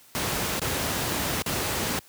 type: noise with dropouts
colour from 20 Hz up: pink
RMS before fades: -27 dBFS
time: 0.15-1.99 s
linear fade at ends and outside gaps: 0 ms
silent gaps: 0.595-0.617 / 1.421-1.462 s
effects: white hiss -54 dBFS RMS until 2.08 s + high-pass 80 Hz 12 dB/octave